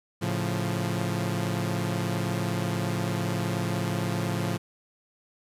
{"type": "chord", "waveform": "sawtooth", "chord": "A augmented", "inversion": "none", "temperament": "equal", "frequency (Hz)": [110, 138.59, 174.61], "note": ["A2", "C#3", "E#3"], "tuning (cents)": [0, 0, 0], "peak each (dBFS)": [-26, -29, -26], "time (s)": [0.21, 4.58], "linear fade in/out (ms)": 20, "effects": ["resampled to 32000 Hz", "10-bit"]}